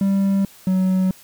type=tone pair in turn; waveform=triangle; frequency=196 / 186.97 Hz; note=G3 / F#3; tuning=0 / +18 cents; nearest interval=minor second; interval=82 cents; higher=first; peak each=-13 dBFS; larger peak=neither; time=0.01-0.45 / 0.67-1.11 s; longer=neither; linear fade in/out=2 ms; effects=white hiss -47 dBFS RMS until 1.23 s